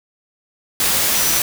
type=tone in noise; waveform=sine; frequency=5900 Hz; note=F#8; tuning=6 cents flat; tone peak=-23 dBFS; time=1.15-1.39 s; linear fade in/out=2 ms; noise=white; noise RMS=-17 dBFS; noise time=0.8-1.42 s; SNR=-9 dB; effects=none

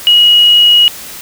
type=tone; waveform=sine; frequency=2900 Hz; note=F#7; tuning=35 cents flat; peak=-3 dBFS; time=0.07-0.88 s; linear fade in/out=0 ms; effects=white hiss -28 dBFS RMS until 1.21 s

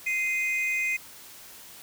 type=tone pair together; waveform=triangle; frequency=2083 / 2489 Hz; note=C7 / D#7; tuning=-8 / 0 cents; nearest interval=minor third; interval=308 cents; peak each=-26 dBFS; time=0.06-0.97 s; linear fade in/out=10 ms; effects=white hiss -47 dBFS RMS until 1.82 s

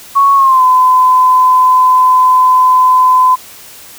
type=tone with pitch glide; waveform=sine; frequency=1108.7 to 1016.7 Hz; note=C#6 to B5; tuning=0 to +50 cents; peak=-4 dBFS; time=0.15-3.36 s; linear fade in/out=20 ms; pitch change=-150 cents; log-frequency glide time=0.35-0.63 s; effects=white hiss -34 dBFS RMS until 3.98 s

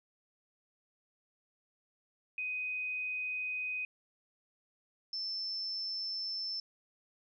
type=tone pair in turn; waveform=sine; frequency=2503 / 5304 Hz; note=D#7 / E8; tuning=+10 / +10 cents; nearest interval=octave + minor second; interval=1300 cents; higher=second; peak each=-34 / -35 dBFS; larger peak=first; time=2.38-3.85 / 5.13-6.6 s; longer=neither; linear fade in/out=2 ms; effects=none

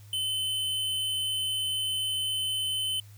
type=tone; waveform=square; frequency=3049 Hz; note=G7; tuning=49 cents flat; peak=-28 dBFS; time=0.13-3 s; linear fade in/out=2 ms; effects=added 103 Hz sine -47 dBFS peak until 3.17 s + white hiss -59 dBFS RMS until 3.17 s

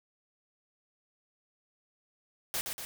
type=noise with echo; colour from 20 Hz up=white; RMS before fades=-33 dBFS; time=2.54-2.61 s; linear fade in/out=0 ms; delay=120 ms; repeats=2; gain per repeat=-4 dB; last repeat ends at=2.85 s; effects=none

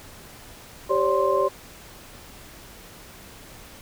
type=tone cluster; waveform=sine; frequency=388.2 / 536 / 577 / 1049 Hz; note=G4 / C5 / D5 / C6; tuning=-17 / +42 / -31 / +4 cents; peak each=-24 dBFS; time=0.89-1.49 s; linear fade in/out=20 ms; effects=pink hiss -45 dBFS RMS until 3.81 s

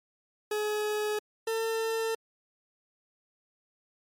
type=tone pair in turn; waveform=40% pulse; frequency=422.6 / 449.5 Hz; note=G#4 / A4; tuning=+30 / +37 cents; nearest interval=minor second; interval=107 cents; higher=second; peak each=-27 dBFS; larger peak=neither; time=0.51-1.19 / 1.47-2.15 s; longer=neither; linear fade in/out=5 ms; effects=MP3 64 kbps

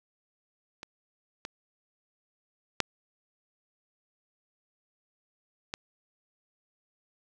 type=clicks; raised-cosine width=0.2 ms; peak=-23 / -19 / -6 / -16 dBFS; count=4; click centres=0.831 / 1.451 / 2.803 / 5.739 s; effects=none

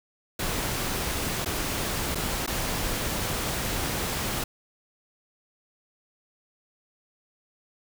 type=noise with dropouts; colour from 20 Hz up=pink; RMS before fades=-29 dBFS; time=0.39-4.44 s; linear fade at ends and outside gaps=5 ms; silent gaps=1.448-1.458 / 2.148-2.154 / 2.464-2.475 s; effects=none

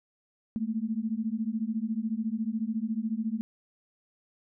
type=beating tone pair; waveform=sine; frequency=214.7 / 228.7 Hz; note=A3 / A#3; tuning=-42 / -33 cents; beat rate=14 Hz; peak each=-31 dBFS; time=0.56-3.41 s; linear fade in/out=0 ms; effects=none

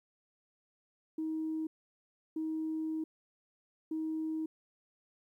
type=tone bursts at uneven times; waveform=sine; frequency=316.4 Hz; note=D#4; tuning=29 cents sharp; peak=-32 dBFS; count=3; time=1.18-1.67 / 2.36-3.04 / 3.91-4.46 s; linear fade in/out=5 ms; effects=tanh soft clip ceiling -28 dBFS + 12-bit

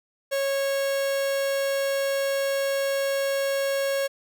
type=tone; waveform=45% pulse; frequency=550 Hz; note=C#5; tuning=14 cents flat; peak=-23 dBFS; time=0.31-4.08 s; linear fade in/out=20 ms; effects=none

